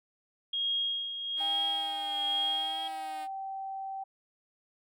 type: tone with tremolo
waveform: sine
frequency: 3265 Hz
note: G#7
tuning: 30 cents flat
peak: -27 dBFS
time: 0.53-2.88 s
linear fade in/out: 5 ms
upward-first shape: sine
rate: 1.2 Hz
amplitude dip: 60%
type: tone with vibrato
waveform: 5% pulse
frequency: 311.1 Hz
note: D#4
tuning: in tune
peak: -34 dBFS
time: 1.36-3.28 s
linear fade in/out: 50 ms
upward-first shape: triangle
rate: 0.84 Hz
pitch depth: 68 cents each way
type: tone with pitch glide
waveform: sine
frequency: 801 to 775.1 Hz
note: G5 to G5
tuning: +37 to -20 cents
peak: -35 dBFS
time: 1.4-4.04 s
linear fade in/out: 10 ms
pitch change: -57 cents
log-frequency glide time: 2.23-3.18 s
effects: none